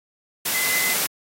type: tone in noise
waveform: sine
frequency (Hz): 2037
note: C7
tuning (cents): -47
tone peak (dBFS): -23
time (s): 0.54-0.94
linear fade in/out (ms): 10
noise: white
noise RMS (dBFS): -23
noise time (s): 0.45-1.07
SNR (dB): -3
effects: high-pass 150 Hz 12 dB/octave + AAC 48 kbps